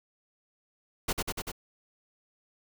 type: noise with echo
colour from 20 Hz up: pink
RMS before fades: -28 dBFS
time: 1.08-1.13 s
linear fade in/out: 10 ms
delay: 97 ms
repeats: 4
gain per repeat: -2 dB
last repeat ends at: 1.518 s
effects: none